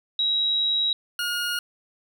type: tone pair in turn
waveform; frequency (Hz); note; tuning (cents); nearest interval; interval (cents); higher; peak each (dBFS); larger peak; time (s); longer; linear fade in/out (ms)
sine / 20% pulse; 3850 / 1431.3; B7 / F6; -45 / +42; octave + perfect fourth; 1713; first; -20; neither; 0.19-0.93 / 1.19-1.59; first; 2
effects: none